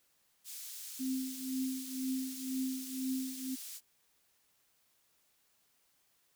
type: high-pass noise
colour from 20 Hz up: pink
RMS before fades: -46 dBFS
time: 0.44-3.81 s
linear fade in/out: 50 ms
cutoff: 5500 Hz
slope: 12 dB/octave
type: tone with tremolo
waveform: sine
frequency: 261.6 Hz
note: C4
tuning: in tune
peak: -31 dBFS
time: 0.99-3.56 s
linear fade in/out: 20 ms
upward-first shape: triangle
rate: 2 Hz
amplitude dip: 85%
effects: white hiss -73 dBFS RMS until 6.35 s